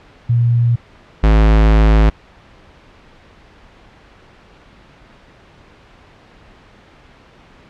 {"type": "tone pair in turn", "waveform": ["sine", "square"], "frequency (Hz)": [118.6, 53.6], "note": ["A#2", "A1"], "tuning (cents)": [30, -45], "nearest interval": "octave + major second", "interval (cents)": 1375, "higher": "first", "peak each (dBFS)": [-10, -8], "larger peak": "second", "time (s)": [[0.29, 0.76], [1.23, 2.1]], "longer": "second", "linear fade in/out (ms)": 10, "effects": ["pink hiss -45 dBFS RMS until 7.69 s", "low-pass 3000 Hz 12 dB/octave"]}